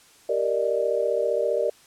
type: chord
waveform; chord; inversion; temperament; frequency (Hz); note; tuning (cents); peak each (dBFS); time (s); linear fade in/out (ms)
sine; Eb major seventh; first; equal; 392 / 466.2 / 587.3 / 622.3; G4 / Bb4 / D5 / Eb5; 0 / 0 / 0 / 0; -29 / -25 / -25 / -29; 0.29-1.7; 5
effects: white hiss -54 dBFS RMS until 1.86 s + low-pass 10000 Hz 12 dB/octave